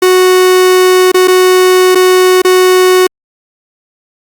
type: tone with dropouts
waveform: 45% pulse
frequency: 368.8 Hz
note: F#4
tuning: 6 cents flat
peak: -4 dBFS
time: 0.02-3.07 s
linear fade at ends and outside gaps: 5 ms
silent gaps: 1.118-1.143 / 1.275-1.28 / 1.949-1.954 / 2.419-2.447 s
effects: Opus 48 kbps